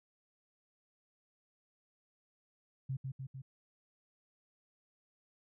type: tone with echo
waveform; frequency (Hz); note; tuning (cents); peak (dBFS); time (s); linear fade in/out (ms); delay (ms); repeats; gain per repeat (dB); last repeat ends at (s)
sine; 133.1; C3; +30; -34; 2.89-2.97; 10; 150; 3; -3; 3.42
effects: none